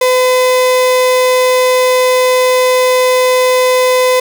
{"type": "tone", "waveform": "35% pulse", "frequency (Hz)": 507, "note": "B4", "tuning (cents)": 45, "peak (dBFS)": -6, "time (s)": [0.01, 4.2], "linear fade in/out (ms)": 5, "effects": []}